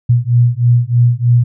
sine beating tone pair, 119 / 122.2 Hz, A#2 / B2, +36 / -18 cents, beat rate 3.2 Hz, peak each -11 dBFS, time 0.09-1.44 s, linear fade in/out 10 ms, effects none

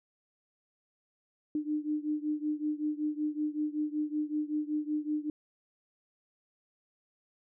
sine beating tone pair, 300 / 305.3 Hz, D4 / D#4, +37 / -33 cents, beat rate 5.3 Hz, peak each -32 / -34 dBFS, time 1.55-5.3 s, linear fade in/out 2 ms, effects none

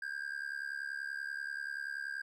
triangle tone with amplitude modulation, 1602 Hz, G6, 37 cents sharp, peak -32 dBFS, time 0.02-2.22 s, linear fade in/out 5 ms, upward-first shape sine, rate 70.4 Hz, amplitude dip 85%, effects none

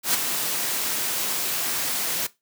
white noise with ADSR envelope, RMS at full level -19 dBFS, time 0.03-2.27 s, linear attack 110 ms, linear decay 14 ms, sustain -7 dB, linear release 8 ms, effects noise-tail reverb RT60 0.2 s tail -18 dB re dry + high-pass 150 Hz 12 dB/octave

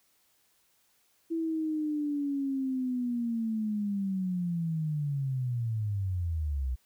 sine linear sweep, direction down, 331.4 to 60.8 Hz, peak -28 dBFS, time 1.3-6.76 s, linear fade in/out 20 ms, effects white hiss -69 dBFS RMS until 6.85 s

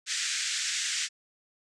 white band-pass noise, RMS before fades -31 dBFS, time 0.06-1.09 s, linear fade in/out 50 ms, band 1500 to 7900 Hz, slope 48 dB/octave, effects none

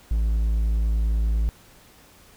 triangle tone, 55 Hz, A1, in tune, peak -17 dBFS, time 0.11-1.49 s, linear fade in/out 0 ms, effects pink hiss -52 dBFS RMS until 2.36 s

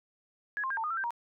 sine tone with pitch steps, 1675 / 1056 / 1609 / 895 / 1228 / 1343 / 1567 / 944 Hz, G#6 / C6 / G6 / A5 / D#6 / E6 / G6 / A#5, +14 / +16 / +45 / +29 / -23 / +32 / -1 / +22 cents, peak -30 dBFS, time 0.57-1.106 s, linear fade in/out 0 ms, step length 67 ms, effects none

